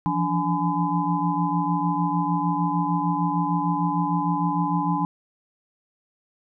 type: tone cluster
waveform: sine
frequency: 167.6 / 174.2 / 288.7 / 840 / 1013 Hz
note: E3 / F3 / D4 / G#5 / B5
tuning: +29 / -4 / -30 / +19 / +44 cents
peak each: -27 dBFS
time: 0.06-5.05 s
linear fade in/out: 0 ms
effects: none